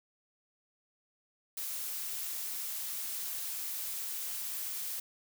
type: noise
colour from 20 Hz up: blue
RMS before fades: -38 dBFS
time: 1.57-5 s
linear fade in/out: 5 ms
effects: none